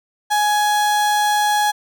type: tone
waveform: 35% pulse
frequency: 836 Hz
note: G#5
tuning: 11 cents sharp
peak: -13 dBFS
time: 0.3-1.72 s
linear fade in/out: 20 ms
effects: none